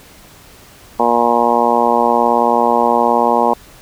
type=harmonic tone; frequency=118.8 Hz; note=A#2; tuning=33 cents sharp; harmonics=2 / 3 / 4 / 5 / 6 / 7 / 8 / 9; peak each=-20 / -22 / -18 / -19 / -19 / -16 / -17 / -21 dBFS; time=0.99-3.54 s; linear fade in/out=10 ms; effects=pink hiss -42 dBFS RMS until 3.81 s